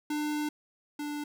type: tone pair in turn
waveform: square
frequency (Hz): 299.2 / 294.4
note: D4 / D4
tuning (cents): +32 / +4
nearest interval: unison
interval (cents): 28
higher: first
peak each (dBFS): -30 / -34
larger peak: first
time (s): 0.1-0.49 / 0.99-1.24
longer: first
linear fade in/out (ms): 5
effects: none